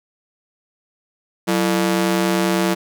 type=ring-modulated tone; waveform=sawtooth; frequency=261.6 Hz; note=C4; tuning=in tune; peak=-9 dBFS; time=1.47-2.75 s; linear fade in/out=20 ms; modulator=75.8 Hz; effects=none